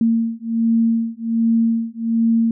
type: beating tone pair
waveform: sine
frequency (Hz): 227.7 / 229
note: A#3 / A#3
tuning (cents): -40 / -31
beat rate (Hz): 1.3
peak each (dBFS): -18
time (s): 0.01-2.51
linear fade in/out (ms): 2
effects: none